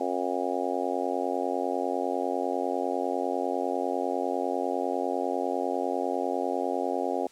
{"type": "harmonic tone", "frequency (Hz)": 90, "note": "F#2", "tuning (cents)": -47, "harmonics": [3, 4, 5, 6, 7, 8, 9], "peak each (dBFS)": [-34, -34, -34, -34, -34, -34, -34], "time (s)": [0, 7.27], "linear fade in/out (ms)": 5, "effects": ["white hiss -56 dBFS RMS until 7.31 s", "low-pass 9000 Hz 12 dB/octave"]}